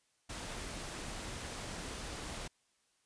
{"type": "noise", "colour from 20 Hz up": "pink", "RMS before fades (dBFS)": -43, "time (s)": [0.29, 2.48], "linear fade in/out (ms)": 10, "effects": ["white hiss -75 dBFS RMS until 3.05 s", "resampled to 22050 Hz"]}